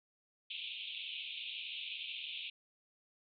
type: band-pass noise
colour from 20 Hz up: white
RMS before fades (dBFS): -44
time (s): 0.5-2.5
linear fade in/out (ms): 5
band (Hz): 2400 to 3700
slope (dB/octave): 96
effects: none